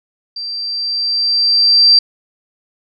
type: tone with level ramp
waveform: sine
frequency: 4699 Hz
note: D8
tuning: in tune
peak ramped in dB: -22 to -4 dBFS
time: 0.36-1.99 s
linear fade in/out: 5 ms
effects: none